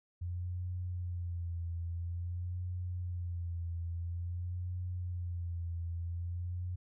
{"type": "tone with vibrato", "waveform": "sine", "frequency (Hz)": 87.31, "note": "F2", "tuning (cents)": 0, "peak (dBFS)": -35, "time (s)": [0.21, 6.76], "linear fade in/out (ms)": 10, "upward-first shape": "sine", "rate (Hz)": 0.49, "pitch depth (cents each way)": 52, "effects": []}